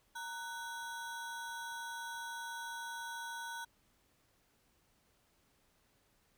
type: ring-modulated tone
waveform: square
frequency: 1209 Hz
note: D6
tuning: 50 cents sharp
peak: -39 dBFS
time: 0.15-3.65 s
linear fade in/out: 10 ms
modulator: 281 Hz
effects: pink hiss -73 dBFS RMS until 6.37 s